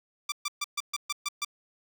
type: tone bursts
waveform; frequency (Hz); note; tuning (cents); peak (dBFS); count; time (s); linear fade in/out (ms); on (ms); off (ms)
10% pulse; 1174.7; D6; 0; -20; 8; 0.29-1.448; 5; 31; 130
effects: none